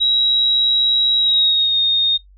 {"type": "tone with pitch glide", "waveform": "sine", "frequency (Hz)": [3856, 3695], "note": ["B7", "A#7"], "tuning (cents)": [-42, -16], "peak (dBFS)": -12, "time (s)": [0, 2.18], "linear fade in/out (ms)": 20, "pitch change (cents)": -74, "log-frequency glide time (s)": [1.18, 1.78], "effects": ["noise-tail reverb RT60 0.1 s tail -17 dB re dry", "added 48 Hz sine -44 dBFS peak until 2.37 s"]}